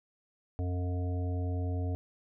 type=harmonic tone; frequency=90 Hz; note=F#2; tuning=47 cents flat; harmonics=1 / 3 / 5 / 7 / 8; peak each=-30 / -40 / -44 / -47 / -48 dBFS; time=0.59-1.95 s; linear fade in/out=0 ms; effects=none